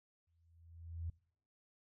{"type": "tone with exponential growth", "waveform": "sine", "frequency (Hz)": 83.5, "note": "E2", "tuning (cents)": 23, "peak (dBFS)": -37, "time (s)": [0.27, 1.1], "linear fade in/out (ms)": 5, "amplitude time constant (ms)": 180, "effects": ["noise-tail reverb RT60 0.6 s tail -23 dB re dry"]}